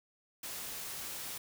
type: noise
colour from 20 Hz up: white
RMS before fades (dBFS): -42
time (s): 0.43-1.38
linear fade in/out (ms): 5
effects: none